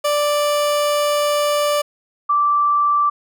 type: tone pair in turn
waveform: 30% pulse / sine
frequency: 587.3 / 1168.5 Hz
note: D5 / D6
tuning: 0 / -9 cents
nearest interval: octave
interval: 1191 cents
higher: second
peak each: -13 dBFS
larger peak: neither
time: 0.04-1.82 / 2.29-3.1 s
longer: first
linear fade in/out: 10 ms
effects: none